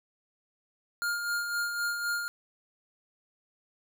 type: tone with tremolo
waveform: square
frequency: 1411 Hz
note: F6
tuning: 17 cents sharp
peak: -28 dBFS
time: 1.02-2.28 s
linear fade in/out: 0 ms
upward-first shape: sine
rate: 3.9 Hz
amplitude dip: 45%
effects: none